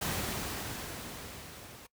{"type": "noise with level ramp", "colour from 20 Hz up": "pink", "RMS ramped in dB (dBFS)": [-32, -50], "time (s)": [0.01, 1.87], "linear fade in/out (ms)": 10, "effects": ["noise-tail reverb RT60 0.1 s tail -21 dB re dry", "high-pass 60 Hz 12 dB/octave"]}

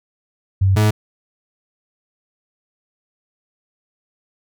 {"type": "tone pair in turn", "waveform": ["sine", "40% pulse"], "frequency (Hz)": [96.1, 106.58], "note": ["G2", "G#2"], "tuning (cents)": [-34, 45], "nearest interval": "major second", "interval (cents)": 179, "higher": "second", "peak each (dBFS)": -11, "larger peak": "neither", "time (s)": [[0.61, 0.76], [0.76, 0.91]], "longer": "neither", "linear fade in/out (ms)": 10, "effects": []}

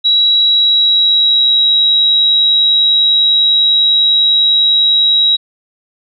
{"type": "tone with pitch glide", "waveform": "sine", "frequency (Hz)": [3886, 3850], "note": ["B7", "B7"], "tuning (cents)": [-29, -45], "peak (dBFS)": -7, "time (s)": [0.04, 5.37], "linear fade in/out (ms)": 20, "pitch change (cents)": -16, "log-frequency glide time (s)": [0.4, 1.71], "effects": []}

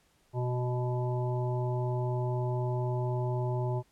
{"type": "harmonic tone", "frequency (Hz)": 124, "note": "B2", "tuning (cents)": 7, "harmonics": [1, 3, 5, 7, 8], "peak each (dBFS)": [-29, -36, -39, -40, -47], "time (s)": [0.33, 3.83], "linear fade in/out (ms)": 50, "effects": ["pink hiss -68 dBFS RMS until 3.91 s", "low-pass 12000 Hz 12 dB/octave"]}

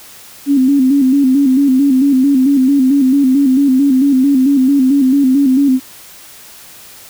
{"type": "tone with vibrato", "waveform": "sine", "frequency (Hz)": 270.1, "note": "C#4", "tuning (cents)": -45, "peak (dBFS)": -7, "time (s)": [0.46, 5.8], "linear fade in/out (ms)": 50, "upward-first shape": "square", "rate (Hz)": 4.5, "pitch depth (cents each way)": 74, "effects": ["white hiss -37 dBFS RMS until 7.09 s"]}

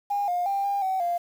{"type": "tone with pitch steps", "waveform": "sine", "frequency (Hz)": [811, 710, 793, 801, 759, 696], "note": ["G#5", "F5", "G5", "G5", "F#5", "F5"], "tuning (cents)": [-41, 28, 20, 37, 44, -6], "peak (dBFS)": -22, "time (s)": [0.1, 1.18], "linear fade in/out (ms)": 10, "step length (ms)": 180, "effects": ["tanh soft clip ceiling -19 dBFS", "8-bit"]}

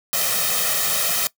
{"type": "noise with comb filter", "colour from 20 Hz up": "white", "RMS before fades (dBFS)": -21, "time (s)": [0.13, 1.27], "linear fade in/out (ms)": 0, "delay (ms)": 1.6, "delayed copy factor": 0.85, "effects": ["noise-tail reverb RT60 0.1 s tail -20 dB re dry", "high-pass 150 Hz 12 dB/octave"]}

